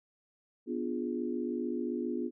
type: chord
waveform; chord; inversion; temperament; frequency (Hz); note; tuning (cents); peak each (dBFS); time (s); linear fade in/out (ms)
sine; B diminished seventh; none; equal; 246.9 / 293.7 / 349.2 / 415.3; B3 / D4 / F4 / Ab4; 0 / 0 / 0 / 0; -35 / -39 / -36 / -40; 0.66-2.31; 50
effects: none